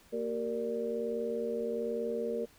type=tone cluster; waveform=sine; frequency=230.4 / 383.1 / 464.3 / 589 Hz; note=A#3 / G4 / A#4 / D5; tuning=-20 / -40 / -7 / +5 cents; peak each=-39 / -40 / -33 / -40 dBFS; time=0.12-2.46 s; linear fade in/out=20 ms; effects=pink hiss -61 dBFS RMS until 2.58 s